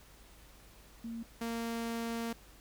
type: tone pair in turn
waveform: sine / sawtooth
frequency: 230 / 230.8 Hz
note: A#3 / A#3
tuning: -23 / -17 cents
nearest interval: unison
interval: 6 cents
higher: second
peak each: -38 / -31 dBFS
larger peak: second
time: 1.04-1.23 / 1.41-2.33 s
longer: second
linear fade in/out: 5 ms
effects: added 50 Hz sine -59 dBFS peak until 2.6 s + pink hiss -59 dBFS RMS until 2.6 s